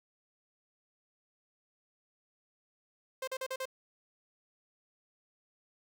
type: tone bursts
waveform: sawtooth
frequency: 523.3 Hz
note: C5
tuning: in tune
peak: -31 dBFS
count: 5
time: 3.22-3.655 s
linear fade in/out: 5 ms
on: 55 ms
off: 40 ms
effects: none